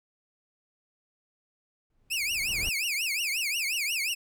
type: noise with exponential growth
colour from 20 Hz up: brown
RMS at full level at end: -33 dBFS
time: 1.9-2.69 s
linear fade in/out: 2 ms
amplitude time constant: 170 ms
type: tone with vibrato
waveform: sawtooth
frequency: 2489 Hz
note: D#7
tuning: in tune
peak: -24 dBFS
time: 2.1-4.15 s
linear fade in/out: 20 ms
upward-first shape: triangle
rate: 5.6 Hz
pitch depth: 290 cents each way
effects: none